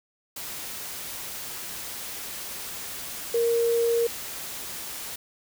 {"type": "tone in noise", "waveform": "sine", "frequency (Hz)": 466.2, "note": "A#4", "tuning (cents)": 0, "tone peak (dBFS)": -20, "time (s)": [3.34, 4.07], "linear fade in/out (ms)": 5, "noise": "white", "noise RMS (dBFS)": -36, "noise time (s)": [0.36, 5.16], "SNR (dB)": 13, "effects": []}